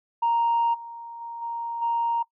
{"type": "tone with level steps", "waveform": "sine", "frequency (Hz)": 932.3, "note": "A#5", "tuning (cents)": 0, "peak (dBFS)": [-18, -36, -33, -28, -21], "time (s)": [0.22, 2.23], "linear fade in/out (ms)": 10, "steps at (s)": [0.73, 1.2, 1.41, 1.81], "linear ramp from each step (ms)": 20, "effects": ["noise-tail reverb RT60 0.1 s tail -21 dB re dry", "tanh soft clip ceiling -16 dBFS"]}